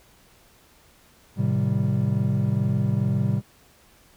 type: chord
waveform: triangle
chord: A half-diminished seventh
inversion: none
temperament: equal with one note detuned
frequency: 108.61 / 130.81 / 155.56 / 196 Hz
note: A2 / C3 / Eb3 / G3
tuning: -22 / 0 / 0 / 0 cents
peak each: -23 / -22 / -28 / -24 dBFS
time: 1.36-3.42 s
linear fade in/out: 50 ms
effects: pink hiss -56 dBFS RMS until 4.16 s